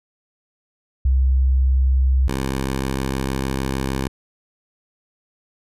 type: tone pair in turn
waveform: sine / 10% pulse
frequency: 65.41 / 66.55 Hz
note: C2 / C2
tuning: 0 / +30 cents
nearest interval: unison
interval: 30 cents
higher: second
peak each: -13 / -13 dBFS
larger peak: neither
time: 1.05-2.28 / 2.28-4.08 s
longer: second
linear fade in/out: 5 ms
effects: resampled to 32000 Hz